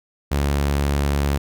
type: tone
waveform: sawtooth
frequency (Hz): 71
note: C#2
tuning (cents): +42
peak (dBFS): -14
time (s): 0.31-1.38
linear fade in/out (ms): 10
effects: none